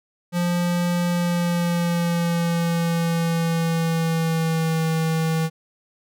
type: tone with pitch glide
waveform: square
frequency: 174.9 to 161.31 Hz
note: F3 to E3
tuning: +3 to -37 cents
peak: -20 dBFS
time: 0.32-5.5 s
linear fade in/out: 50 ms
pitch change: -140 cents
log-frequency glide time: 1.07-4.85 s
effects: none